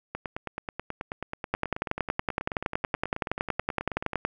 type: two click trains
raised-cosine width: 0.5 ms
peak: -17 / -10 dBFS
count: 38 / 30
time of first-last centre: 0.15-4.133 / 1.54-4.25 s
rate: 9.29 / 10.7 Hz
effects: none